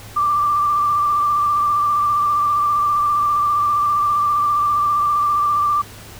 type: tone with vibrato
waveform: sine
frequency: 1177 Hz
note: D6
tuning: 3 cents sharp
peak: -14 dBFS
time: 0.16-5.82 s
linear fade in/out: 10 ms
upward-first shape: square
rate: 15 Hz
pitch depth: 20 cents each way
effects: added 104 Hz sine -40 dBFS peak until 6.19 s + pink hiss -39 dBFS RMS until 6.19 s